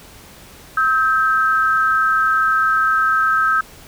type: tone pair together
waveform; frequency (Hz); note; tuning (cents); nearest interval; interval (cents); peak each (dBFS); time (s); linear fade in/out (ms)
sine; 1287.7 / 1568; E6 / G6; -41 / 0; minor third; 341; -15 / -17; 0.77-3.61; 5
effects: pink hiss -42 dBFS RMS until 3.87 s